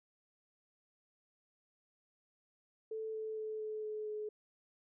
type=tone with pitch steps; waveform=sine; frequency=440 / 437 / 433.9 / 430.9 / 428 / 425 Hz; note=A4 / A4 / A4 / A4 / A4 / G#4; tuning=0 / -12 / -24 / -36 / -48 / +40 cents; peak=-38 dBFS; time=2.91-4.29 s; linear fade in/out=5 ms; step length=230 ms; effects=none